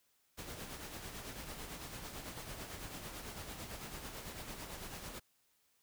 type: noise with tremolo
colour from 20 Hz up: pink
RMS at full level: -45 dBFS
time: 0.37-5.2 s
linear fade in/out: 20 ms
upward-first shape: sine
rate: 9 Hz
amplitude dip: 45%
effects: white hiss -75 dBFS RMS until 5.82 s